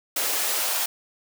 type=noise with high-pass filter sweep; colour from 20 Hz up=white; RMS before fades=-25 dBFS; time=0.16-0.86 s; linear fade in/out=5 ms; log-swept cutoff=370 to 700 Hz; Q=1.3; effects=none